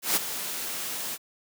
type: noise with ADSR envelope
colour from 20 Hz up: white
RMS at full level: -22 dBFS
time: 0.02-1.18 s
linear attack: 140 ms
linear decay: 21 ms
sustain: -11 dB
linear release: 43 ms
effects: high-pass 150 Hz 12 dB/octave